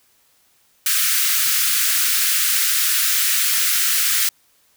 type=high-pass noise; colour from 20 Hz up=white; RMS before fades=-18 dBFS; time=0.86-4.29 s; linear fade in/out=2 ms; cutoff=1300 Hz; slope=48 dB/octave; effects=white hiss -59 dBFS RMS until 4.76 s